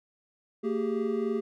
triangle tone cluster, 227.1 / 386.4 / 409.8 Hz, A#3 / G4 / G#4, -45 / -25 / -23 cents, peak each -29 dBFS, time 0.63-1.41 s, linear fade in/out 20 ms, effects none

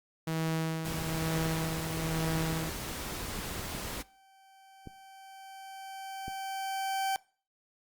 sawtooth tone with tremolo, 161.2 Hz, E3, 38 cents flat, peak -25 dBFS, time 0.27-2.7 s, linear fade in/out 5 ms, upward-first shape sine, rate 1.1 Hz, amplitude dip 55%
pink noise, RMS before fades -38 dBFS, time 0.84-4.03 s, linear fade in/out 20 ms
clicks, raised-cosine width 3 ms, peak -29 dBFS, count 8, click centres 2.356 / 2.528 / 3.127 / 3.389 / 3.595 / 3.75 / 4.873 / 6.281 s
40% pulse tone with exponential growth, 774 Hz, G5, 22 cents flat, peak -27 dBFS, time 3.48-7.16 s, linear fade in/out 0 ms, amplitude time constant 800 ms
effects noise-tail reverb RT60 0.4 s tail -22 dB re dry + Opus 48 kbps

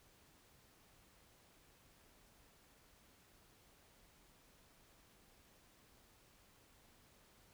silence, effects pink hiss -68 dBFS RMS until 7.53 s

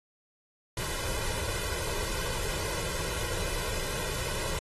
pink noise with comb filter, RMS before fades -33 dBFS, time 0.77-4.59 s, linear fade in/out 2 ms, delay 2 ms, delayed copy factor +0.7, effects AAC 32 kbps

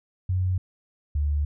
sine tone pair in turn, 92.2 / 73.18 Hz, F#2 / D2, -6 / -6 cents, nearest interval major third, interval 400 cents, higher first, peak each -21 dBFS, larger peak neither, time 0.29-0.58 / 1.15-1.45 s, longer second, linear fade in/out 5 ms, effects none

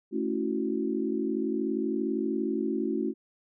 sine chord, F# minor seventh, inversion first, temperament equal, 220 / 277.2 / 329.6 / 370 Hz, A3 / C#4 / E4 / F#4, 0 / 0 / 0 / 0 cents, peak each -32 dBFS, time 0.11-3.14 s, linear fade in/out 50 ms, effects none

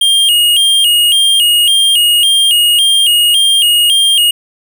square tone with vibrato, 3032 Hz, F#7, 42 cents sharp, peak -7 dBFS, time 0.01-4.31 s, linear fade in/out 5 ms, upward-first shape square, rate 1.8 Hz, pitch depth 94 cents each way, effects none

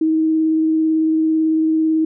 sine tone with vibrato, 317.3 Hz, D#4, 34 cents sharp, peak -13 dBFS, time 0.01-2.05 s, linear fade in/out 5 ms, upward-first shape sine, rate 18 Hz, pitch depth 11 cents each way, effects none

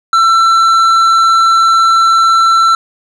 sine tone with tanh clipping, 1341 Hz, E6, 29 cents sharp, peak -7 dBFS, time 0.13-2.75 s, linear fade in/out 2 ms, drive 9 dB, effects none

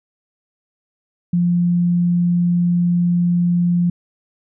sine tone, 174.61 Hz, F3, in tune, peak -13 dBFS, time 1.33-3.9 s, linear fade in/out 5 ms, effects none

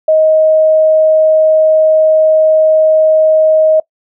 sine tone, 628 Hz, D#5, 16 cents sharp, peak -5 dBFS, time 0.08-3.8 s, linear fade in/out 5 ms, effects noise-tail reverb RT60 0.1 s tail -22 dB re dry

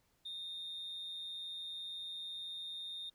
sine tone with amplitude modulation, 3669 Hz, A#7, 28 cents flat, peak -38 dBFS, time 0.25-3.1 s, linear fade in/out 10 ms, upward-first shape sine, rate 188 Hz, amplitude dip 45%, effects tanh soft clip ceiling -39 dBFS + pink hiss -75 dBFS RMS until 3.14 s

